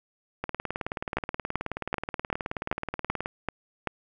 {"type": "two click trains", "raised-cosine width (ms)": 0.5, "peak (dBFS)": [-12, -15], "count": [8, 54], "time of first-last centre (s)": [[1.17, 3.873], [0.44, 3.259]], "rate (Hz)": [2.59, 18.8], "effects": []}